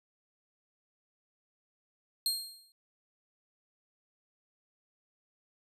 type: tone with exponential decay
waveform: sawtooth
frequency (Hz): 4214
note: C8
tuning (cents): +12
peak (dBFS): -23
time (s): 2.26-2.72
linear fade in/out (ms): 1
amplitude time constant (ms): 100
effects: resampled to 32000 Hz